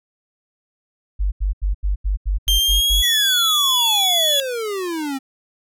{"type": "tone bursts", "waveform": "sine", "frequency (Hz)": 48.78, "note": "G1", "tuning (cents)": -8, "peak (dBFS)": -16, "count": 9, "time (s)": [1.19, 3.024], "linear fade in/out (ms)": 20, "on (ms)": 130, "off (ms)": 83}
{"type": "tone with pitch glide", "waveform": "40% pulse", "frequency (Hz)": [3169, 3396], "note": ["G7", "G#7"], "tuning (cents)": [18, 38], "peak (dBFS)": -14, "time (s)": [2.48, 4.4], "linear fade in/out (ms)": 0, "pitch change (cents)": 120, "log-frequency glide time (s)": [2.6, 3.08]}
{"type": "exponential sweep", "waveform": "square", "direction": "down", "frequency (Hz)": [2000, 261.6], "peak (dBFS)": -23, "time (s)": [3.02, 5.19], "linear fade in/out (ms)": 20}
{"effects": []}